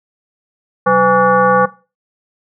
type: tone with frequency modulation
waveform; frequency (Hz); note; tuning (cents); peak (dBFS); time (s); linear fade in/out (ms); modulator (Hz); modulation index
sine; 823; G#5; -16; -8; 0.86-1.66; 10; 317; 1.7
effects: noise-tail reverb RT60 0.3 s tail -17 dB re dry